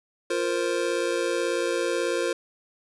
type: chord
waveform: square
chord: F suspended fourth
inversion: none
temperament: just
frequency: 349.2 / 465.6 / 523.8 Hz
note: F4 / Bb4 / C5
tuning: 0 / -2 / +2 cents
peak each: -29 dBFS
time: 0.3-2.33 s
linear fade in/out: 5 ms
effects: resampled to 24000 Hz + 9-bit